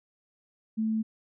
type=tone; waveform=sine; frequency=220 Hz; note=A3; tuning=in tune; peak=-25 dBFS; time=0.77-1.03 s; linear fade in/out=20 ms; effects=none